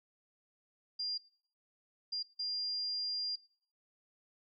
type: tone bursts at uneven times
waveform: sine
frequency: 4800 Hz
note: D8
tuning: 37 cents sharp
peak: -34 dBFS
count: 3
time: 0.99-1.18 / 2.12-2.23 / 2.39-3.36 s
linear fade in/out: 10 ms
effects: noise-tail reverb RT60 0.6 s tail -23 dB re dry